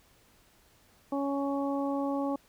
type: harmonic tone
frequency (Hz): 278.8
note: C#4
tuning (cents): +10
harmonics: 1 / 2 / 3 / 4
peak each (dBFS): -30 / -34 / -37 / -40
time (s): 1.12-2.36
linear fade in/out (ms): 5
effects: pink hiss -63 dBFS RMS until 2.48 s